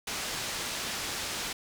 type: low-pass noise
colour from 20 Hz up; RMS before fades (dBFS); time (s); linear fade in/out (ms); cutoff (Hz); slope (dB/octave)
white; -35; 0.07-1.53; 5; 6300; 12
effects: none